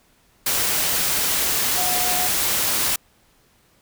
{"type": "tone in noise", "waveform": "sine", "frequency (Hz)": 726, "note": "F#5", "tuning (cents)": -33, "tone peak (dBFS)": -26, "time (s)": [1.77, 2.27], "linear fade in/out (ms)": 5, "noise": "white", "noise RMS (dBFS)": -21, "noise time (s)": [0.46, 2.96], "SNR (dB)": -8, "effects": ["pink hiss -59 dBFS RMS until 3.81 s"]}